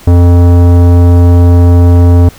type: tone with tanh clipping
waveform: sine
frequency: 87.31 Hz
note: F2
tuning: in tune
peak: -3 dBFS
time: 0.07-2.29 s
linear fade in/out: 5 ms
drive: 17 dB
effects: pink hiss -35 dBFS RMS until 2.38 s